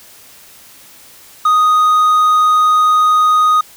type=tone; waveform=triangle; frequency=1244.5 Hz; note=D#6; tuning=in tune; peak=-6 dBFS; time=1.45-3.61 s; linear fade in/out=5 ms; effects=white hiss -41 dBFS RMS until 3.76 s